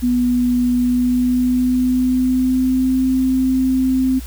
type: tone with pitch glide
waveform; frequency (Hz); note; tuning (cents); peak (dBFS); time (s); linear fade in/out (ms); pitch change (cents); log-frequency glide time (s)
sine; 246.1 to 260; B3 to C4; -6 to -11; -13; 0.02-4.2; 20; +95; 0.75-3.04
effects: added 60 Hz sine -28 dBFS peak until 4.26 s + white hiss -40 dBFS RMS until 4.26 s